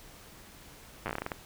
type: slowing click train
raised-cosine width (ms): 0.5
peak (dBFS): -18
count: 11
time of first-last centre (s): 1.06-1.318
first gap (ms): 9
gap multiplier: 1.22
effects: pink hiss -52 dBFS RMS until 1.45 s